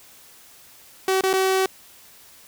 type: tone with dropouts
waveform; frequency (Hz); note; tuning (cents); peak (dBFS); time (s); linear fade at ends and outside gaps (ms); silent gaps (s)
sawtooth; 380.1; F#4; +47; -14; 1.08-1.66; 2; 1.21-1.236 / 1.331-1.336
effects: white hiss -49 dBFS RMS until 2.47 s